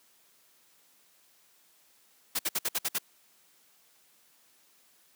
white noise bursts, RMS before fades -29 dBFS, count 7, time 2.35-2.986 s, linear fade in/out 10 ms, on 42 ms, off 57 ms, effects white hiss -64 dBFS RMS until 5.15 s + high-pass 150 Hz 12 dB/octave

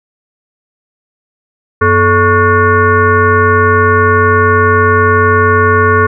sine tone with frequency modulation, 773 Hz, G5, 24 cents flat, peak -5 dBFS, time 1.81-6.07 s, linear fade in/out 10 ms, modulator 339 Hz, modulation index 2.4, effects none

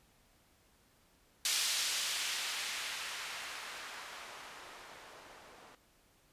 violet noise with low-pass filter sweep, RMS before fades -40 dBFS, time 1.45-5.75 s, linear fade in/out 2 ms, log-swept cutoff 4500 to 560 Hz, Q 0.77, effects pink hiss -68 dBFS RMS until 6.32 s + resampled to 32000 Hz

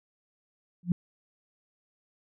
sine tone with exponential growth, 175.8 Hz, F3, 12 cents sharp, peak -17 dBFS, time 0.83-0.92 s, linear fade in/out 2 ms, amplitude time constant 19 ms, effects none

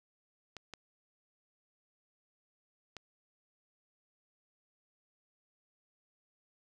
clicks, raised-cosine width 0.2 ms, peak -27 dBFS, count 3, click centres 0.567 / 0.737 / 2.967 s, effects none

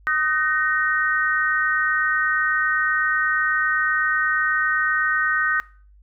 sine tone cluster, 1249 / 1521 / 1861 Hz, D#6 / F#6 / A#6, +6 / +47 / -3 cents, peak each -24 / -21 / -23 dBFS, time 0.07-5.6 s, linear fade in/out 0 ms, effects noise-tail reverb RT60 0.4 s tail -20 dB re dry + added 50 Hz sine -48 dBFS peak until 6.02 s

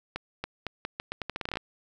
accelerating click train, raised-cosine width 0.3 ms, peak -16 dBFS, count 16, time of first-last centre 0.16-1.571 s, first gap 280 ms, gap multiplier 0.81, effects none

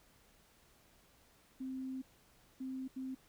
sine tone bursts at uneven times, 261.6 Hz, C4, in tune, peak -39 dBFS, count 3, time 1.6-2.02 / 2.6-2.88 / 2.96-3.15 s, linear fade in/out 10 ms, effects pink hiss -67 dBFS RMS until 3.28 s

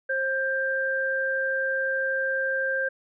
sine tone pair together, 532.2 / 1583 Hz, C5 / G6, +29 / +17 cents, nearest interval octave + perfect fifth, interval 1888 cents, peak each -28 / -25 dBFS, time 0.09-2.89 s, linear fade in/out 10 ms, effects none

